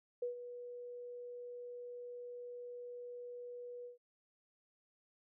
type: tone with ADSR envelope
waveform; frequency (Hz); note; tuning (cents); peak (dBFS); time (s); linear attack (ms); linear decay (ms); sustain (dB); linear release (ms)
sine; 487; B4; -24; -34; 0.22-3.98; 6; 120; -11; 130
effects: none